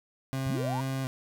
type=tone with vibrato; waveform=30% pulse; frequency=130.81 Hz; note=C3; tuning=in tune; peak=-27 dBFS; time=0.33-1.07 s; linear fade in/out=0 ms; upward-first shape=square; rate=2.1 Hz; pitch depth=34 cents each way
type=linear sweep; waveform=sine; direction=up; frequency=67.5 to 987.8 Hz; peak=-32 dBFS; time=0.46-0.81 s; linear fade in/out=5 ms
effects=none